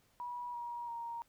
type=tone with pitch steps; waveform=sine; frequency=971 / 952.7 / 934.7 Hz; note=B5 / A#5 / A#5; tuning=-30 / +37 / +4 cents; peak=-39 dBFS; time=0.2-1.22 s; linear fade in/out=0 ms; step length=340 ms; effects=pink hiss -71 dBFS RMS until 1.28 s